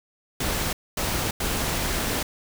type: noise bursts at uneven times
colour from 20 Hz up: pink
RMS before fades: -26 dBFS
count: 3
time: 0.4-0.73 / 0.97-1.31 / 1.4-2.23 s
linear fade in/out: 5 ms
effects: none